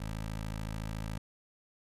15% pulse tone with notch filter, 53.8 Hz, A1, 38 cents flat, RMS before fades -38 dBFS, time 0-1.18 s, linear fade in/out 5 ms, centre 420 Hz, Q 1.9, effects resampled to 32000 Hz

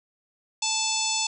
harmonic tone, 877 Hz, A5, 6 cents flat, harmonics 1 / 3 / 4 / 5 / 6 / 7 / 8 / 9, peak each -32 / -32 / -32 / -32 / -32 / -32 / -32 / -32 dBFS, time 0.62-1.27 s, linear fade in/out 5 ms, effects none

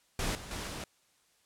pink noise with level steps, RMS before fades -33 / -45 / -38 / -40 dBFS, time 0.19-0.84 s, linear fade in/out 2 ms, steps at 0.35 / 0.51 / 0.67 s, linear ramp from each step 2 ms, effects white hiss -69 dBFS RMS until 1.45 s + low-pass 10000 Hz 12 dB/octave

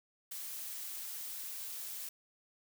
blue noise with ADSR envelope, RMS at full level -40 dBFS, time 0.31-2.09 s, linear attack 11 ms, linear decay 5 ms, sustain -3 dB, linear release 4 ms, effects none

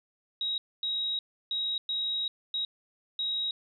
sine tone bursts at uneven times, 3812 Hz, A#7, 38 cents sharp, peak -28 dBFS, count 6, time 0.41-0.58 / 0.83-1.19 / 1.51-1.78 / 1.89-2.28 / 2.54-2.65 / 3.19-3.51 s, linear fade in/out 2 ms, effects none

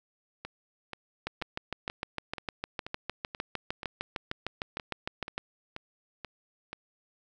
two click trains, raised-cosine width 0.3 ms, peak -22 / -16 dBFS, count 14 / 28, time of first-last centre 0.45-6.73 / 1.27-5.38 s, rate 2.07 / 6.57 Hz, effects none

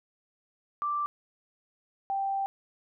sine tone pair in turn, 1174.7 / 784 Hz, D6 / G5, 0 / 0 cents, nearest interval perfect fifth, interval 700 cents, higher first, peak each -27 dBFS, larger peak neither, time 0.82-1.06 / 2.1-2.46 s, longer second, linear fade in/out 0 ms, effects none

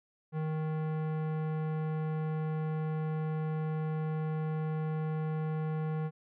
sine tone with tanh clipping, 156.3 Hz, D#3, 8 cents sharp, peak -33 dBFS, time 0.32-6.11 s, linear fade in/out 50 ms, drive 18 dB, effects none

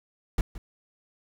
brown noise with echo, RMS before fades -22 dBFS, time 0.38-0.41 s, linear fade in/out 2 ms, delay 170 ms, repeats 1, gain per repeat -15 dB, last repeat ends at 0.58 s, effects none

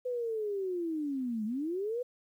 sine linear two-way sweep, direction down then up, 506 to 207.7 to 506 Hz, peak -31 dBFS, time 0.05-2.03 s, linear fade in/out 10 ms, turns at 1.45 s, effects 11-bit

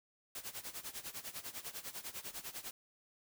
white noise with tremolo, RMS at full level -43 dBFS, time 0.35-2.71 s, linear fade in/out 2 ms, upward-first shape sine, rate 10 Hz, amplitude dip 85%, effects none

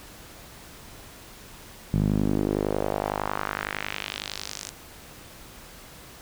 sawtooth tone with band-pass filter sweep, 50.9 Hz, G#1, 34 cents flat, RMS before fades -28 dBFS, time 1.93-4.7 s, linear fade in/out 10 ms, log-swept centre 160 to 7200 Hz, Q 1.9, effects pink hiss -46 dBFS RMS until 6.21 s

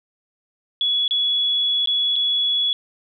sine tone with dropouts, 3384 Hz, G#7, 32 cents sharp, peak -17 dBFS, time 0.81-2.73 s, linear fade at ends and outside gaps 1 ms, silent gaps 1.079-1.109 / 1.859-1.873 / 2.158-2.162 s, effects none

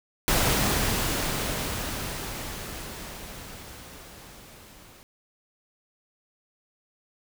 pink noise with level ramp, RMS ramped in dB -22 to -51 dBFS, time 0.28-5.03 s, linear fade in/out 0 ms, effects none

